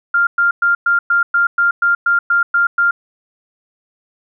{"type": "tone bursts", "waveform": "sine", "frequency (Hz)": 1396.9, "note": "F6", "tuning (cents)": 0, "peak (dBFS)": -10, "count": 12, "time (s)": [0.14, 2.91], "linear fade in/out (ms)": 5, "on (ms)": 130, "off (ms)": 110, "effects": []}